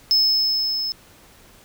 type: tone with level ramp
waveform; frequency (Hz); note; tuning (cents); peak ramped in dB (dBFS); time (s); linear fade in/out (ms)
triangle; 5210; E8; -21; -12 to -22; 0.11-0.92; 0
effects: pink hiss -50 dBFS RMS until 1.64 s